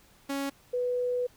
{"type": "tone pair in turn", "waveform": ["sawtooth", "sine"], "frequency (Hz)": [277.2, 493.9], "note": ["C#4", "B4"], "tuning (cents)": [0, 0], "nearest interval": "minor seventh", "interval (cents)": 1000, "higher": "second", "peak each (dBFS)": -26, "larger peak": "neither", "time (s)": [[0.29, 0.5], [0.73, 1.27]], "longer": "second", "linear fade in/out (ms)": 10, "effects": ["pink hiss -60 dBFS RMS until 1.36 s"]}